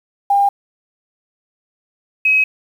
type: tone pair in turn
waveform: sine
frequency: 802 / 2546 Hz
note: G5 / D#7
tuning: +39 / +39 cents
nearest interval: octave + minor sixth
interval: 2000 cents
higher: second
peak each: -10 dBFS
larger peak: neither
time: 0.3-0.49 / 2.25-2.44 s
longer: neither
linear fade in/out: 5 ms
effects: 7-bit